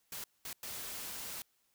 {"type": "noise bursts at uneven times", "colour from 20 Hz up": "white", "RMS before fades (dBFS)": -43, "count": 3, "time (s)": [[0.12, 0.24], [0.45, 0.53], [0.63, 1.42]], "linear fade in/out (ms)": 2, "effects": ["white hiss -75 dBFS RMS until 1.74 s"]}